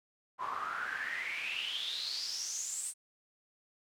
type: noise with band-pass filter sweep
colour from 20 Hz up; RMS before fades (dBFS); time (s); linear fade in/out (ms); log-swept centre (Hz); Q
pink; -38; 0.38-2.94; 50; 1000 to 8800; 9.2
effects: none